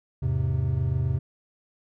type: chord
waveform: triangle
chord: E augmented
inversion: none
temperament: equal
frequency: 82.41 / 103.83 / 130.81 Hz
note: E2 / G#2 / B#2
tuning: 0 / 0 / 0 cents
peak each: -26 / -27 / -23 dBFS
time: 0.22-1.19 s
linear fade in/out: 10 ms
effects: none